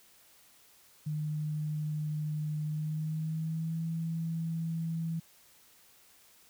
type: tone with pitch glide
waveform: sine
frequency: 152.1 to 163.96 Hz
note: D#3 to E3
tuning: -39 to -9 cents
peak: -31 dBFS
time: 1.06-5.2 s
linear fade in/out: 10 ms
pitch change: +130 cents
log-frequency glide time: 2.66-3.84 s
effects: white hiss -61 dBFS RMS until 6.49 s